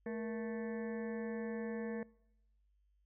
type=harmonic tone with a mistuned harmonic; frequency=220 Hz; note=A3; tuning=in tune; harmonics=1 / 2 / 3 / 4 / 5 / 7 / 8 / 9 / 10; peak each=-41 / -41 / -51 / -56 / -59 / -62 / -52 / -62 / -62 dBFS; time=0.06-2.03 s; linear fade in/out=2 ms; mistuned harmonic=2; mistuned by=+110 cents; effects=noise-tail reverb RT60 0.9 s tail -25 dB re dry + added 50 Hz sine -70 dBFS peak until 3.05 s